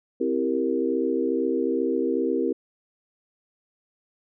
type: chord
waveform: sine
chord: C dominant seventh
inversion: none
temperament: equal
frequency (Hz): 261.6 / 329.6 / 392 / 466.2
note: C4 / E4 / G4 / Bb4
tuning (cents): 0 / 0 / 0 / 0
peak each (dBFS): -27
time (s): 0.2-2.53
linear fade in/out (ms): 10
effects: none